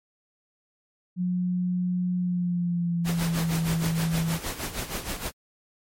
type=tone with pitch glide; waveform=sine; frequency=180 to 164.11 Hz; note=F#3 to E3; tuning=-47 to -7 cents; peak=-23 dBFS; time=1.16-4.39 s; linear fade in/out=50 ms; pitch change=-160 cents; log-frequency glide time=2.17-3.58 s
type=noise with tremolo; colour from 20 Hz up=pink; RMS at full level=-30 dBFS; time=3.04-5.32 s; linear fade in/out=50 ms; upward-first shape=sine; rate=6.4 Hz; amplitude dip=70%
effects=MP3 64 kbps